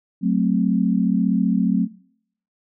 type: chord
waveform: sine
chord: F# diminished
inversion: none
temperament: equal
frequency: 185 / 220 / 261.6 Hz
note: F#3 / A3 / C4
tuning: 0 / 0 / 0 cents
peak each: -19 / -21 / -22 dBFS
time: 0.21-1.88 s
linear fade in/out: 50 ms
effects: noise-tail reverb RT60 0.7 s tail -24 dB re dry